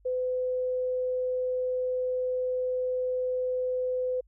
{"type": "tone", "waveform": "sine", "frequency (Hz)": 506, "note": "B4", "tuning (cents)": 42, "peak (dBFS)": -26, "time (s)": [0.05, 4.21], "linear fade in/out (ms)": 10, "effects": ["added 50 Hz sine -58 dBFS peak until 4.27 s"]}